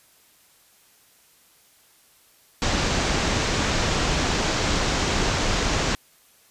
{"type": "low-pass noise", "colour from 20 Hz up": "pink", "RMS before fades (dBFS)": -23, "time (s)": [2.62, 5.95], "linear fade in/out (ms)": 0, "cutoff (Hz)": 7300, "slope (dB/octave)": 48, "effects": ["white hiss -57 dBFS RMS until 6.5 s", "resampled to 32000 Hz"]}